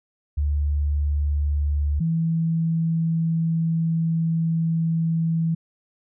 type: tone pair in turn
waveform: sine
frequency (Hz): 73 / 163.88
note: D2 / E3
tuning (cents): -10 / -10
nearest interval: octave + major second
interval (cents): 1400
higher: second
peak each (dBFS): -19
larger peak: neither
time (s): 0.37-2 / 2-5.55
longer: second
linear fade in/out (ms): 10
effects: none